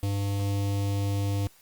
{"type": "tone with notch filter", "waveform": "square", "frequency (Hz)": 100, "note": "G2", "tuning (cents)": 35, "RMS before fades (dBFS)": -27, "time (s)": [0.03, 1.47], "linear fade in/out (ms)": 0, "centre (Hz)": 1500, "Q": 0.85, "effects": ["white hiss -58 dBFS RMS until 1.61 s", "Opus 32 kbps"]}